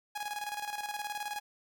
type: tone with tremolo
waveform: sawtooth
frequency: 830.6 Hz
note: G#5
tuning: in tune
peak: -30 dBFS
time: 0.15-1.4 s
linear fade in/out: 10 ms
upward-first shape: square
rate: 19 Hz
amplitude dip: 60%
effects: none